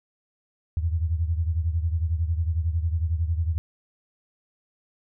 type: beating tone pair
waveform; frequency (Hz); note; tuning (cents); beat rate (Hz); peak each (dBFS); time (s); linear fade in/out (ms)
sine; 80.2 / 91.2; E2 / F#2; -47 / -24; 11; -23 / -28; 0.77-3.58; 0
effects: none